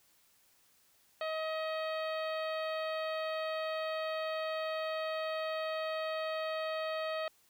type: harmonic tone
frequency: 633 Hz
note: D#5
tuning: 30 cents sharp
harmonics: 1 / 2 / 3 / 4 / 5 / 6 / 7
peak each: -35 / -41 / -45 / -47 / -49 / -51 / -52 dBFS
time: 1.21-7.28 s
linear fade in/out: 2 ms
effects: white hiss -68 dBFS RMS until 7.49 s